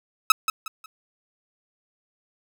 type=tone with echo; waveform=sawtooth; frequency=1293 Hz; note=E6; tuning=34 cents flat; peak=-7 dBFS; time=0.3-0.32 s; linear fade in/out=2 ms; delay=180 ms; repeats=3; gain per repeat=-10 dB; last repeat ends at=0.86 s; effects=none